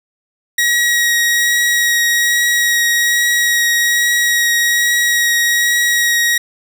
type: tone with vibrato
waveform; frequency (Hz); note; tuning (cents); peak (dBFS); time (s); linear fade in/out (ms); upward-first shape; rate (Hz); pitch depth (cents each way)
sawtooth; 1900; A#6; +33; -8; 0.58-6.38; 5; triangle; 1.2; 10
effects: none